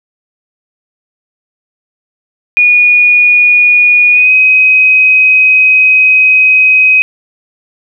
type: tone with pitch glide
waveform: sine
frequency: 2452 to 2524 Hz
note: D#7 to D#7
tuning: -26 to +24 cents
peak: -3 dBFS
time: 2.57-7.02 s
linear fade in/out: 0 ms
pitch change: +50 cents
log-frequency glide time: 4.12-4.32 s
effects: none